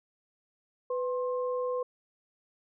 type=tone pair together; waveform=sine; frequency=499.3 / 1061 Hz; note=B4 / C6; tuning=+19 / +24 cents; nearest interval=octave + minor second; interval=1305 cents; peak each=-29 / -37 dBFS; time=0.9-1.83 s; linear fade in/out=5 ms; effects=none